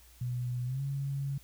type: tone with pitch glide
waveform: sine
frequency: 123.47 to 138.59 Hz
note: B2 to C#3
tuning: 0 to 0 cents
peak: -31 dBFS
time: 0.21-1.38 s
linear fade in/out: 5 ms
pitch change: +200 cents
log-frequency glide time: 0.65-0.82 s
effects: added 60 Hz sine -57 dBFS peak until 1.43 s + white hiss -60 dBFS RMS until 1.43 s